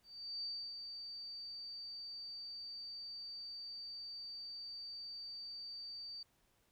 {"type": "tone with ADSR envelope", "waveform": "sine", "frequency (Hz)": 4619, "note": "D8", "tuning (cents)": -30, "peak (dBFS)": -39, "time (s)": [0.03, 6.23], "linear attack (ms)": 400, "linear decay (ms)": 300, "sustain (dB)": -6, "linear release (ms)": 4, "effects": ["pink hiss -75 dBFS RMS until 6.71 s"]}